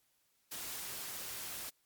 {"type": "noise", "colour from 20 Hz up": "white", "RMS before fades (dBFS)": -43, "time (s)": [0.51, 1.7], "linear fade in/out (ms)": 10, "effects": ["white hiss -75 dBFS RMS until 1.85 s", "MP3 96 kbps"]}